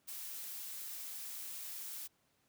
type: noise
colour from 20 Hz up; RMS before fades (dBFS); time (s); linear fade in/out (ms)
blue; -45; 0.07-2.08; 20
effects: pink hiss -75 dBFS RMS until 2.48 s + high-pass 80 Hz 12 dB/octave